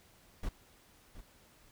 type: noise with echo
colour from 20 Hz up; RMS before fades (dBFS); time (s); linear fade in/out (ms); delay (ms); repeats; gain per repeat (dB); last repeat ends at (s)
brown; -35; 0.43-0.49; 5; 720; 1; -13; 1.21
effects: pink hiss -63 dBFS RMS until 1.71 s